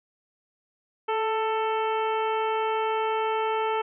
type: harmonic tone with a mistuned harmonic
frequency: 442.9 Hz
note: A4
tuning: 11 cents sharp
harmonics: 1 / 2 / 3 / 4 / 5 / 6 / 7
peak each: -27 / -27 / -32 / -42 / -39 / -40 / -42 dBFS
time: 1.08-3.82 s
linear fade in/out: 10 ms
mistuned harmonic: 1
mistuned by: -24 cents
effects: none